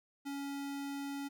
square tone, 280 Hz, C#4, 18 cents sharp, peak -39 dBFS, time 0.25-1.29 s, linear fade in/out 20 ms, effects none

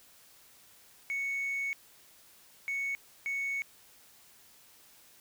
sine tone bursts at uneven times, 2217 Hz, C#7, in tune, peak -29 dBFS, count 3, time 1.1-1.73 / 2.68-2.95 / 3.26-3.62 s, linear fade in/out 0 ms, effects tanh soft clip ceiling -29 dBFS + white hiss -59 dBFS RMS until 5.2 s

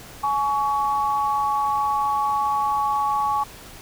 sine tone pair together, 842 / 1123.9 Hz, G#5 / C#6, +24 / +24 cents, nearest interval perfect fourth, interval 500 cents, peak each -22 dBFS, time 0.23-3.44 s, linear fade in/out 10 ms, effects pink hiss -42 dBFS RMS until 3.81 s

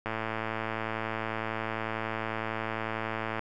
click train, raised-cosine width 0.5 ms, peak -17 dBFS, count 371, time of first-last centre 0.06-3.393 s, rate 111 Hz, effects none

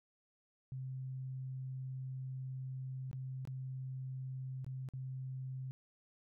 sine tone with dropouts, 130.81 Hz, C3, in tune, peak -40 dBFS, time 0.72-5.71 s, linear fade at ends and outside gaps 0 ms, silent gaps 3.113-3.13 / 3.452-3.474 / 4.645-4.665 / 4.888-4.936 s, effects none

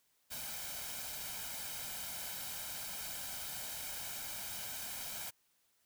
white noise with comb filter, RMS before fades -43 dBFS, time 0.3-5.31 s, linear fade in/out 20 ms, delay 1.3 ms, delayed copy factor +0.6, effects white hiss -75 dBFS RMS until 5.85 s

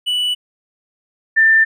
triangle / sine tone pair in turn, 2960 / 1785.2 Hz, F#7 / A6, 0 / +25 cents, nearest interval major sixth, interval 875 cents, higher first, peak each -14 / -8 dBFS, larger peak second, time 0.06-0.35 / 1.36-1.65 s, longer neither, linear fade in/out 20 ms, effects none

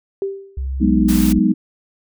sine tone with exponential decay, 392 Hz, G4, in tune, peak -16 dBFS, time 0.22-0.67 s, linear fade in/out 1 ms, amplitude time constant 96 ms
sine tone with pitch glide, 66.4 to 59.16 Hz, C2 to A#1, +26 to +26 cents, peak -20 dBFS, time 0.57-1.39 s, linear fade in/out 5 ms, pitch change -200 cents, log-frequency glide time 0.94-1.04 s
sine chord, G# minor seventh, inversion third, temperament equal, 185 / 207.7 / 246.9 / 311.1 Hz, F#3 / G#3 / B3 / D#4, 0 / 0 / 0 / 0 cents, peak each -18 / -16 / -18 / -18 dBFS, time 0.8-1.54 s, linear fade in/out 20 ms
white noise, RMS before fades -27 dBFS, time 1.08-1.33 s, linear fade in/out 10 ms
effects none

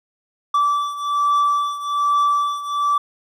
triangle beating tone pair, 1160 / 1161.2 Hz, D6 / D6, -22 / -20 cents, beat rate 1.2 Hz, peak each -16 / -20 dBFS, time 0.54-2.98 s, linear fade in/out 5 ms, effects none

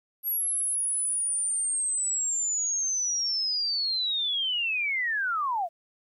sine linear sweep, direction down, 11570 to 642 Hz, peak -25 dBFS, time 0.23-5.69 s, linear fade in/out 50 ms, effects 11-bit

